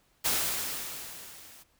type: noise with level ramp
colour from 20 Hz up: white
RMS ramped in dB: -26 to -53 dBFS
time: 0.24-1.64 s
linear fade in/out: 20 ms
effects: pink hiss -68 dBFS RMS until 1.79 s